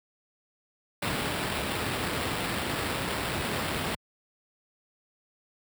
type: noise with sample-and-hold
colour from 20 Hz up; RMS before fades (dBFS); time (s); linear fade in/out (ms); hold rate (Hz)
pink; -30; 1.02-3.95; 5; 6300
effects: high-pass 80 Hz 12 dB/octave

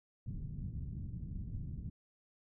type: low-pass noise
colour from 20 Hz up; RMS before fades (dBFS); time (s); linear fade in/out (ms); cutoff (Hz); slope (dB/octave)
white; -42; 0.26-1.9; 5; 160; 24
effects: none

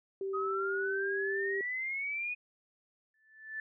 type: tone with pitch glide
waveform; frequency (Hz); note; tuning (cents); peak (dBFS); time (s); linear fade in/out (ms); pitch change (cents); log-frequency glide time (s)
sine; 388.2 to 393.6; G4 to G4; -17 to +7; -33; 0.21-1.61; 2; +24; 0.35-1.38
type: exponential sweep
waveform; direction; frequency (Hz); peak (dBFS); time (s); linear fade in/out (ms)
sine; up; 1244.5 to 2489; -33; 0.33-2.35; 20
type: tone with exponential growth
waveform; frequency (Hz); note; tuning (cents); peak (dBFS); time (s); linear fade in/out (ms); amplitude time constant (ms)
sine; 1755; A6; -5; -34; 3.14-3.6; 2; 100
effects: none

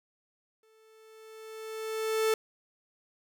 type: tone with exponential growth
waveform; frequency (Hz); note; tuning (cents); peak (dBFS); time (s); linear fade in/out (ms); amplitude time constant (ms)
45% pulse; 440; A4; 0; -23; 0.63-2.34; 2; 370
effects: none

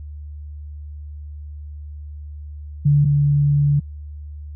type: tone pair in turn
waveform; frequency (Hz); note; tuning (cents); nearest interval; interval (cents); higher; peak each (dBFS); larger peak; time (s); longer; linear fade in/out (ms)
sine; 144.8 / 144.19; D3 / D3; -24 / -31; unison; 7; first; -11 / -13; first; 2.85-3.05 / 3.05-3.8; second; 10
effects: added 74 Hz sine -31 dBFS peak until 4.55 s

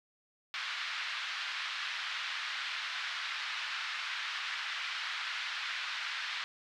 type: band-pass noise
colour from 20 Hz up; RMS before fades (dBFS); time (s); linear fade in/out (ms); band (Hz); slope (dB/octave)
pink; -38; 0.54-6.44; 0; 1300 to 4200; 24
effects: none

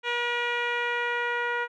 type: tone with low-pass filter sweep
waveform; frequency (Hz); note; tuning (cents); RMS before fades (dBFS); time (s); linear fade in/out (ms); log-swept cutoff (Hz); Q
10% pulse; 479.5; A#4; +49; -28; 0.03-1.68; 50; 3000 to 1700; 1.5
effects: none

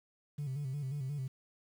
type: tone with vibrato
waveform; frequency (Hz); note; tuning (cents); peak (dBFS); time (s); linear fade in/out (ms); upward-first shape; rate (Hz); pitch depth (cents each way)
sine; 138.59; C#3; 0; -33; 0.38-1.28; 10; square; 5.6; 91
effects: tanh soft clip ceiling -33 dBFS + 10-bit

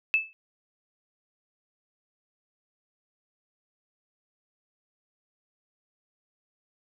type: tone with exponential decay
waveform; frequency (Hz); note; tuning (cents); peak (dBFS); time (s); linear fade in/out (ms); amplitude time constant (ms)
sine; 2622; E7; -10; -16; 0.14-0.33; 0; 40
effects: none

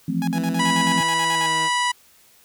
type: chord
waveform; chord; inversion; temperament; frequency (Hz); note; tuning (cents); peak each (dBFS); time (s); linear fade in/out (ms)
sine; F major seventh; third; equal with one note detuned; 164.81 / 174.61 / 218.7 / 261.6; E3 / F3 / A3 / C4; 0 / 0 / -10 / 0; -27 / -25 / -27 / -25; 0.08-1.01; 5
type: tone bursts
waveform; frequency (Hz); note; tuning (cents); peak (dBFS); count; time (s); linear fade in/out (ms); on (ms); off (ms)
sawtooth; 830.6; G#5; 0; -24; 12; 0.22-1.462; 0; 54; 54
type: tone with pitch glide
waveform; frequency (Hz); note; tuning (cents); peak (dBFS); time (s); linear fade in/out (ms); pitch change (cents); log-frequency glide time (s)
15% pulse; 164.81 to 160.67; E3 to E3; 0 to -44; -24; 0.32-1.7; 50; -44; 1.33-1.45
type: harmonic tone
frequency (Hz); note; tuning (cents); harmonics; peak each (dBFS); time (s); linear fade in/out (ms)
980; B5; -14; 1 / 2 / 3 / 4 / 5 / 6 / 7 / 8 / 9 / 10; -21 / -24 / -27 / -33 / -35 / -38 / -36 / -39 / -36 / -38; 0.59-1.92; 10
effects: white hiss -54 dBFS RMS until 2.44 s

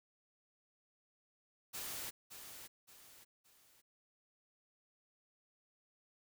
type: noise with echo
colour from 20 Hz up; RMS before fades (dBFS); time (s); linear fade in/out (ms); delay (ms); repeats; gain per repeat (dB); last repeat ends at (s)
white; -44; 1.73-2.11; 20; 570; 3; -8; 3.82
effects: none

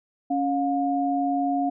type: tone pair together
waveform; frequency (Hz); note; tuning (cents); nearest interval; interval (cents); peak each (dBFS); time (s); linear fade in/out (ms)
sine; 278.1 / 712.2; C#4 / F5; +6 / +34; octave + major third; 1628; -24; 0.3-1.7; 10
effects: none

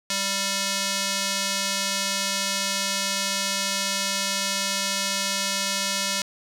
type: tone with band-pass filter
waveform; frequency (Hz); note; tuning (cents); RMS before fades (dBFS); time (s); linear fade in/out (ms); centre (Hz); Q
square; 196.4; G3; +4; -26; 0.1-6.22; 2; 5500; 0.98
effects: none

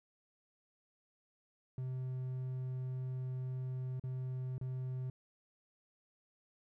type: tone with dropouts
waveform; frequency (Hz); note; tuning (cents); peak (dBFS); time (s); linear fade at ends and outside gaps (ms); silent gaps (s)
triangle; 128.7; C3; -28; -35; 1.78-5.1; 2; 3.997-4.038 / 4.581-4.612
effects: none

